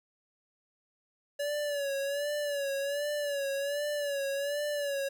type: tone with vibrato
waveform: square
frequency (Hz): 570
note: C#5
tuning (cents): +48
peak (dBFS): -31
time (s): 1.39-5.09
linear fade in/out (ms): 10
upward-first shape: sine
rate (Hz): 1.3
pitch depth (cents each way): 62
effects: 12-bit